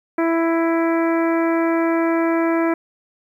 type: harmonic tone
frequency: 331 Hz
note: E4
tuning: 7 cents sharp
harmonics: 1 / 2 / 3 / 4 / 5 / 6 / 7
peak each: -17 / -23 / -27 / -29 / -31 / -33 / -34 dBFS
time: 0.18-2.74 s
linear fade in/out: 5 ms
effects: 9-bit